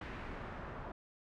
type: noise with low-pass filter sweep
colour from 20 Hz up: pink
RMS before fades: -45 dBFS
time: 0.01-0.92 s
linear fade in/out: 5 ms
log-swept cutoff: 2100 to 1200 Hz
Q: 1.2
effects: none